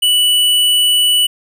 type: tone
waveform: square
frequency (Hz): 2960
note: F#7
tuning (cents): 0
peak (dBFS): -10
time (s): 0.02-1.27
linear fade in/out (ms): 10
effects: none